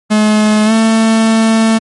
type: tone with pitch glide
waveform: 45% pulse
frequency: 213.3 to 223.1 Hz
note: G#3 to A3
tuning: +46 to +24 cents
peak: -7 dBFS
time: 0.1-1.79 s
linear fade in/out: 20 ms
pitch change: +78 cents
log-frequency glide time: 0.65-0.72 s
effects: MP3 48 kbps